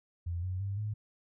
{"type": "tone with pitch steps", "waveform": "sine", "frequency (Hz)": [86.1, 92.28, 98.9, 106], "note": ["F2", "F#2", "G2", "G#2"], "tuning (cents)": [-24, -4, 16, 36], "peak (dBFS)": -32, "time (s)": [0.26, 0.94], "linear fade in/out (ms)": 10, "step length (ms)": 170, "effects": []}